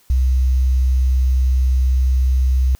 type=tone with quantisation; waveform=sine; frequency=64.3 Hz; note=C2; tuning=30 cents flat; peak=-12 dBFS; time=0.1-2.75 s; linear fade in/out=0 ms; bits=7; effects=white hiss -55 dBFS RMS until 2.79 s